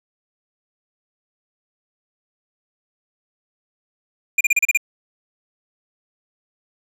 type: tone bursts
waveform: square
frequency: 2406 Hz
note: D7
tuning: 41 cents sharp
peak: -13 dBFS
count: 7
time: 4.38-4.774 s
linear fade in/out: 5 ms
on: 28 ms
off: 33 ms
effects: low-pass 11000 Hz 12 dB/octave